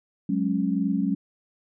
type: chord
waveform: sine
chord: F# suspended second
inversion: none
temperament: equal with one note detuned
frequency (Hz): 185 / 207.7 / 274.8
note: F#3 / G#3 / C#4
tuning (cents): 0 / 0 / -15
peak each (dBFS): -26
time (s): 0.29-1.15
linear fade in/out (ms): 5
effects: none